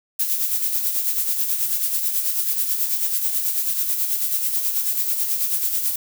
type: noise with tremolo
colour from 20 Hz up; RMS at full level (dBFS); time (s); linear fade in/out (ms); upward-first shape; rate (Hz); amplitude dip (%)
violet; -20; 0.19-5.96; 5; sine; 9.2; 50
effects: none